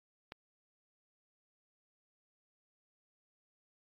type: click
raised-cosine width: 0.3 ms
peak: -28 dBFS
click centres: 0.321 s
effects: AAC 32 kbps